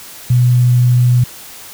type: tone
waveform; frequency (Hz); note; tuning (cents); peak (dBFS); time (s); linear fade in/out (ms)
sine; 123.4; B2; -1; -7; 0.3-1.24; 5
effects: white hiss -34 dBFS RMS until 1.73 s